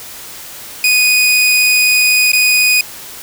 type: tone with dropouts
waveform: sawtooth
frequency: 2483 Hz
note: D#7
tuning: 4 cents flat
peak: -5 dBFS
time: 0.84-2.81 s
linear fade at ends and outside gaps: 2 ms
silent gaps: 2.318-2.332 s
effects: white hiss -31 dBFS RMS until 3.22 s